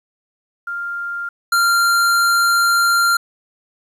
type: tone pair in turn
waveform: sine / square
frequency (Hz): 1396.9 / 1387.3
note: F6 / F6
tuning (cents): 0 / -12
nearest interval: unison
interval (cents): 12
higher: first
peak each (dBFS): -22 / -13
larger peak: second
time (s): 0.67-1.29 / 1.52-3.17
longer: second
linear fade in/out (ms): 5
effects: resampled to 32000 Hz + 9-bit